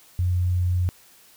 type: tone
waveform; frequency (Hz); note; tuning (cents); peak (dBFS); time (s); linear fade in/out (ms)
sine; 89.6; F2; +45; -19; 0.19-0.89; 0
effects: white hiss -53 dBFS RMS until 1.36 s